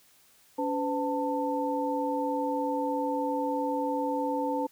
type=tone cluster; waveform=sine; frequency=283.9 / 507 / 890 Hz; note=C#4 / B4 / A5; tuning=+41 / +45 / +20 cents; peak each=-31 dBFS; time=0.58-4.67 s; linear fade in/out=10 ms; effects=white hiss -61 dBFS RMS until 4.71 s